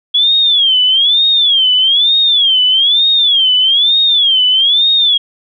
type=tone with vibrato; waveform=sine; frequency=3337 Hz; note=G#7; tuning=8 cents sharp; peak=-7 dBFS; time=0.14-5.18 s; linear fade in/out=10 ms; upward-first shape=sine; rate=1.1 Hz; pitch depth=190 cents each way; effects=none